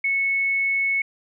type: tone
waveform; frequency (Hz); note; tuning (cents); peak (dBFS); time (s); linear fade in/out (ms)
sine; 2203; C#7; -11; -19; 0.04-1.02; 5
effects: none